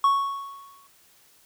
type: tone with exponential decay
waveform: triangle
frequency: 1108.7 Hz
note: C#6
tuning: in tune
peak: -13 dBFS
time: 0.04-0.87 s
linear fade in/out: 2 ms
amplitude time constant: 180 ms
effects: white hiss -58 dBFS RMS until 1.45 s